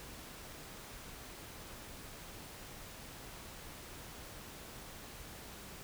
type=silence; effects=pink hiss -50 dBFS RMS until 5.83 s